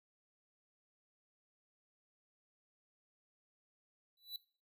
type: tone with exponential growth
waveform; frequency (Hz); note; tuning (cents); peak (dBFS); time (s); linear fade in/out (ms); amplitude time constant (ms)
square; 3960; B7; +4; -39; 4.17-4.36; 2; 41
effects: noise-tail reverb RT60 0.4 s tail -19 dB re dry